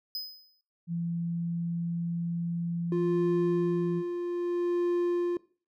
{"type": "tone with exponential decay", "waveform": "square", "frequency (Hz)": 5030, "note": "D#8", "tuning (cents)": 18, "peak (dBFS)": -31, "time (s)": [0.15, 0.61], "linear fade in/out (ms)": 1, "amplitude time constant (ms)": 100}
{"type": "tone with pitch glide", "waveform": "sine", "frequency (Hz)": [169.6, 170.88], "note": ["E3", "F3"], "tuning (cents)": [50, -37], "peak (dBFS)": -29, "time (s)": [0.87, 4.03], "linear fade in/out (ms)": 50, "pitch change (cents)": 13, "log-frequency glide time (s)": [1.15, 3.79]}
{"type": "tone with tremolo", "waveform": "triangle", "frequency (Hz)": 350, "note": "F4", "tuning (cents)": 4, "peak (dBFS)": -22, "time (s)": [2.92, 5.37], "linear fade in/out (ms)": 2, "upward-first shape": "sine", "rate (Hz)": 0.62, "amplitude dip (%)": 50}
{"effects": ["noise-tail reverb RT60 0.4 s tail -20 dB re dry"]}